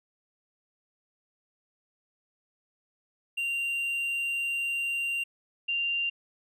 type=tone pair in turn; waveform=triangle / sine; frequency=2772 / 2782 Hz; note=F7 / F7; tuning=-14 / -7 cents; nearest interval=unison; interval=7 cents; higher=second; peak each=-26 dBFS; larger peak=neither; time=3.37-5.24 / 5.68-6.1 s; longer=first; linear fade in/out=10 ms; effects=none